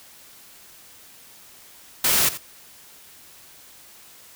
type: noise with echo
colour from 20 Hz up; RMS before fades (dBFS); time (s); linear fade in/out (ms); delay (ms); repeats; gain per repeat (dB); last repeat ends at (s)
white; -19; 2.04-2.29; 5; 86; 1; -14; 2.376
effects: white hiss -48 dBFS RMS until 4.35 s